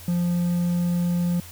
triangle tone, 174.61 Hz, F3, in tune, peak -18 dBFS, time 0.08-1.4 s, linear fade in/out 2 ms, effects added 87 Hz sine -43 dBFS peak until 1.51 s + white hiss -44 dBFS RMS until 1.51 s

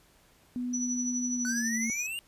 sine tone with pitch glide, 246.9 to 226.4 Hz, B3 to A3, 0 to +50 cents, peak -30 dBFS, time 0.56-1.9 s, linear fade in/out 0 ms, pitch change -150 cents, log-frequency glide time 1.35-1.73 s
sine tone with tremolo, 5920 Hz, F#8, in tune, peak -29 dBFS, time 0.73-2.07 s, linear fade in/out 10 ms, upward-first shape triangle, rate 12 Hz, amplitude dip 65%
square exponential sweep, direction up, 1480 to 2861 Hz, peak -34 dBFS, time 1.45-2.19 s, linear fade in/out 0 ms
effects pink hiss -62 dBFS RMS until 2.27 s + resampled to 32000 Hz

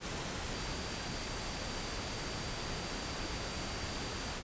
sine tone in noise, 4682 Hz, D8, 6 cents flat, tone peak -49 dBFS, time 0.51-4.36 s, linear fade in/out 50 ms, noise pink, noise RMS -39 dBFS, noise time 0-4.43 s, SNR -13 dB, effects resampled to 16000 Hz

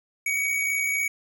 square tone with amplitude modulation, 2253 Hz, C#7, 28 cents sharp, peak -22 dBFS, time 0.26-1.08 s, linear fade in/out 5 ms, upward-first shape sine, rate 63.8 Hz, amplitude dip 40%, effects 9-bit

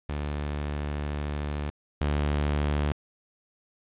sawtooth tone pair in turn, 73.4 / 73.4 Hz, D2 / D2, 0 / 0 cents, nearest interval unison, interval 0 cents, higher neither, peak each -25 / -20 dBFS, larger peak second, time 0.09-1.7 / 2.01-2.92 s, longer first, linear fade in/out 0 ms, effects resampled to 8000 Hz + 9-bit

